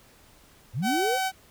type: linear sweep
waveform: sine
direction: up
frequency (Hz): 91 to 549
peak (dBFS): -25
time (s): 0.73-1.19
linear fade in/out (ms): 50
type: tone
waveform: sawtooth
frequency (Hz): 760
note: F#5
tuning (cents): +46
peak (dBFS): -21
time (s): 0.82-1.32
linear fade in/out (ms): 50
effects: pink hiss -56 dBFS RMS until 1.5 s